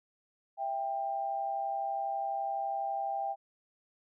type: tone pair together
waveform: sine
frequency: 659.3 / 791.3 Hz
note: E5 / G5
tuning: 0 / +16 cents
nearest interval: minor third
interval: 316 cents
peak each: -38 / -32 dBFS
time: 0.57-3.36 s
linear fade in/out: 50 ms
effects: none